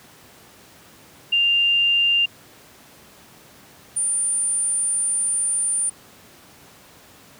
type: tone pair in turn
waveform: sine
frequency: 2794 / 9247 Hz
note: F7 / D9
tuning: 0 / -28 cents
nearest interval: octave + major sixth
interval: 2072 cents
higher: second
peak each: -15 / -19 dBFS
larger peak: first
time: 1.32-2.26 / 3.96-5.9 s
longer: second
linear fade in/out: 10 ms
effects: pink hiss -48 dBFS RMS until 7.39 s + high-pass 100 Hz 12 dB/octave